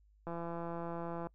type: click train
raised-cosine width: 1 ms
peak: -28 dBFS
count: 170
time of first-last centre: 0.27-1.27 s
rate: 169 Hz
effects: noise-tail reverb RT60 0.1 s tail -26 dB re dry + added 51 Hz sine -63 dBFS peak until 1.34 s